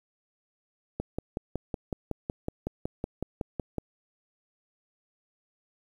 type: click train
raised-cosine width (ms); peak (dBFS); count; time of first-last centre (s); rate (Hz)
2; -17; 16; 1-3.783; 5.39
effects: 9-bit